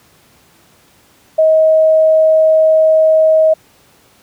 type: tone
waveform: sine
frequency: 633 Hz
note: D#5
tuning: 30 cents sharp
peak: -6 dBFS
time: 1.38-3.54 s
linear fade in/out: 10 ms
effects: pink hiss -49 dBFS RMS until 4.22 s + high-pass 80 Hz 12 dB/octave